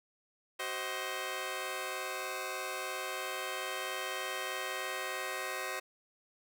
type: chord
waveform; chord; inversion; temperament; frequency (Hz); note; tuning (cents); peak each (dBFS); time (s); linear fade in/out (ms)
10% pulse; C diminished; second; just; 376.7 / 523.3 / 627.9; Gb4 / C5 / Eb5; +31 / 0 / +16; -33 / -31 / -33; 0.59-5.8; 10
effects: none